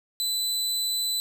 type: tone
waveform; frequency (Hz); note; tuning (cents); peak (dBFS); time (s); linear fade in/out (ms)
sawtooth; 4002; B7; +22; -22; 0.2-1.2; 0
effects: none